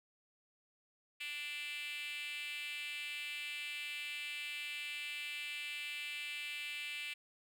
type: tone with high-pass filter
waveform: 5% pulse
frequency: 293.7 Hz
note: D4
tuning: in tune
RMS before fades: -43 dBFS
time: 1.2-7.14 s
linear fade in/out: 10 ms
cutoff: 2500 Hz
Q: 5
effects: none